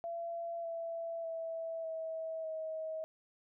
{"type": "tone with pitch steps", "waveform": "sine", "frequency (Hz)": [677, 666.5, 656.2, 646.1, 636.1], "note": ["E5", "E5", "E5", "E5", "D#5"], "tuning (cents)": [46, 19, -8, -35, 38], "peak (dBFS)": -37, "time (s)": [0.04, 3.04], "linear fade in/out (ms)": 0, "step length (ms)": 600, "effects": []}